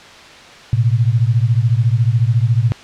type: beating tone pair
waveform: sine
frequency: 111.5 / 125.5 Hz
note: A2 / B2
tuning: +23 / +28 cents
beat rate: 14 Hz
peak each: -13 / -15 dBFS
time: 0.73-2.72 s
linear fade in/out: 0 ms
effects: white hiss -38 dBFS RMS until 2.83 s + low-pass 4000 Hz 12 dB/octave